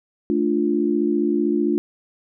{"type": "chord", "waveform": "sine", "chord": "D minor", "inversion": "second", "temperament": "equal", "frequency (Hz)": [220, 293.7, 349.2], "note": ["A3", "D4", "F4"], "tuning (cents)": [0, 0, 0], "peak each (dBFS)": [-23, -21, -21], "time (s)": [0.3, 1.78], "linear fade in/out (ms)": 0, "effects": []}